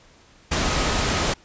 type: tone in noise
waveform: sine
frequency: 1264 Hz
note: D#6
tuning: 27 cents sharp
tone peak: -33 dBFS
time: 0.62-1.23 s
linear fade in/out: 10 ms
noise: pink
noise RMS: -22 dBFS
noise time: 0.51-1.34 s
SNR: -14 dB
effects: pink hiss -53 dBFS RMS until 1.44 s + resampled to 16000 Hz